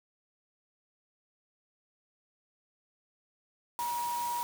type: tone in noise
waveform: sine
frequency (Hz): 957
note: A#5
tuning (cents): +45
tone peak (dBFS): -31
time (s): 3.79-4.43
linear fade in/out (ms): 0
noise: white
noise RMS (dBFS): -42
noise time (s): 3.79-4.43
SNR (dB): +8
effects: none